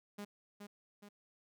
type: tone with echo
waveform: sawtooth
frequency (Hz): 204.8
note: G#3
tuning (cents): -24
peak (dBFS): -39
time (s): 0.18-0.25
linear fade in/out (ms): 10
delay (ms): 420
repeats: 2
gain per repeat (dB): -5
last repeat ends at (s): 1.09
effects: none